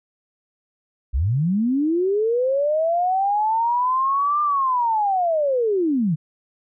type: linear two-way sweep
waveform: sine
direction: up then down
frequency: 53.2 to 1200 to 142.4 Hz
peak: -17 dBFS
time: 1.13-6.16 s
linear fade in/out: 20 ms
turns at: 4.42 s
effects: none